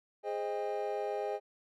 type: chord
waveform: triangle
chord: Ab major seventh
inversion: none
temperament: equal with one note detuned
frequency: 415.3 / 523.3 / 622.3 / 804.2 Hz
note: Ab4 / C5 / Eb5 / G5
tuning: 0 / 0 / 0 / +44 cents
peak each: -35 / -38 / -37 / -37 dBFS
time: 0.23-1.4 s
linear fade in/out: 50 ms
effects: none